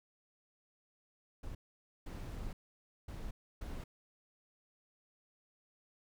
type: noise bursts at uneven times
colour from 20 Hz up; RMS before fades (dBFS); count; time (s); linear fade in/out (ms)
brown; -43; 4; 1.43-1.55 / 2.06-2.53 / 3.08-3.31 / 3.61-3.84; 5
effects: none